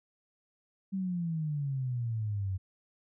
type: exponential sweep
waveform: sine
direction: down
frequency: 196 to 92.5 Hz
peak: -30 dBFS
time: 0.92-2.58 s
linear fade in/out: 20 ms
effects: none